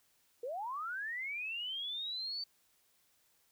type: linear sweep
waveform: sine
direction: up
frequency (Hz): 453 to 4585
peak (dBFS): -37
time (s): 0.43-2.44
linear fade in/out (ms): 5
effects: white hiss -72 dBFS RMS until 3.51 s